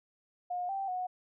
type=tone with pitch steps; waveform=sine; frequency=716 / 781 / 732 Hz; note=F5 / G5 / F#5; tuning=+43 / -7 / -19 cents; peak=-32 dBFS; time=0.5-1.07 s; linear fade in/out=10 ms; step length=190 ms; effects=none